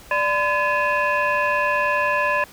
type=tone cluster; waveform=sine; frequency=587 / 1016 / 1708 / 2500 / 2700 Hz; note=D5 / B5 / G#6 / D#7 / E7; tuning=-1 / +49 / +48 / +8 / +41 cents; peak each=-23 / -21 / -22 / -27 / -30 dBFS; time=0.11-2.44 s; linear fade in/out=2 ms; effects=tanh soft clip ceiling -10 dBFS + pink hiss -45 dBFS RMS until 2.52 s